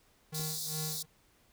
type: tone with tremolo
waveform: square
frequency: 155.56 Hz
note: D#3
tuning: in tune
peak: -37 dBFS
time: 0.32-1.06 s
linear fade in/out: 10 ms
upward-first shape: sine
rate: 2.5 Hz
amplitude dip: 90%
type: high-pass noise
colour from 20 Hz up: pink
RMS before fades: -38 dBFS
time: 0.34-1.03 s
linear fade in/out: 10 ms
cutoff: 3700 Hz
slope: 96 dB/octave
type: clicks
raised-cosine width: 2 ms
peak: -37 dBFS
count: 2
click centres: 0.398 / 0.41 s
effects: pink hiss -67 dBFS RMS until 1.52 s